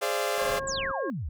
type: chord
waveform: sawtooth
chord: D half-diminished seventh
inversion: second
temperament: equal with one note detuned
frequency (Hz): 415.3 / 523.3 / 587.3 / 683.3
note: Ab4 / C5 / D5 / F5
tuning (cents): 0 / 0 / 0 / -38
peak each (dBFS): -28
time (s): 0.01-0.6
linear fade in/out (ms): 20
type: harmonic tone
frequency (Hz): 540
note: C#5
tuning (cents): -45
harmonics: 1 / 2 / 3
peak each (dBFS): -33 / -36 / -38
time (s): 0.38-1.1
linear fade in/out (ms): 0
type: low-pass noise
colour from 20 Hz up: pink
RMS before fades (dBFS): -42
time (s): 0.41-0.92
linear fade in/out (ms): 10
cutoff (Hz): 560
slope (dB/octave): 12
type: exponential sweep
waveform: sine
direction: down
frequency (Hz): 8070 to 61.2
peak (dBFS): -30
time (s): 0.67-1.29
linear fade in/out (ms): 5
effects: none